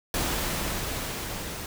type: noise with level ramp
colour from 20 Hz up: pink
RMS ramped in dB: -27 to -36 dBFS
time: 0.14-1.66 s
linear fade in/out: 2 ms
effects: none